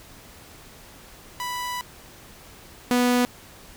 sawtooth tone pair in turn, 987.8 / 246.1 Hz, B5 / B3, 0 / -6 cents, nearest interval 2 octaves, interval 2406 cents, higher first, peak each -24 / -14 dBFS, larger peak second, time 1.4-1.81 / 2.91-3.25 s, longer first, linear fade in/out 0 ms, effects pink hiss -47 dBFS RMS until 3.76 s

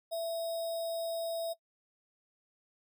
sine tone with sample-and-hold, 664 Hz, E5, 12 cents sharp, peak -32 dBFS, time 0.11-1.54 s, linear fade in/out 20 ms, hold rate 4410 Hz, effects noise-tail reverb RT60 0.1 s tail -20 dB re dry

